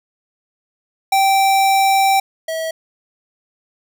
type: tone pair in turn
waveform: square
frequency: 779 / 645.8 Hz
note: G5 / E5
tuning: -11 / -36 cents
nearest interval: minor third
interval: 325 cents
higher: first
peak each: -12 / -21 dBFS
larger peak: first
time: 1.12-2.2 / 2.48-2.71 s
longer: first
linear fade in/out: 5 ms
effects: none